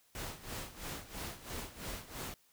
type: noise with tremolo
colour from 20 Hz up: pink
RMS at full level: -41 dBFS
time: 0.15-2.34 s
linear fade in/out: 0 ms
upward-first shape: sine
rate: 3 Hz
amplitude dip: 80%
effects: white hiss -69 dBFS RMS until 2.52 s